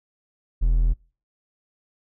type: tone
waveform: triangle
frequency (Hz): 41.2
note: E1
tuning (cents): 0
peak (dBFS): -14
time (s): 0.61-0.94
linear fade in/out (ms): 20
effects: noise-tail reverb RT60 0.4 s tail -26 dB re dry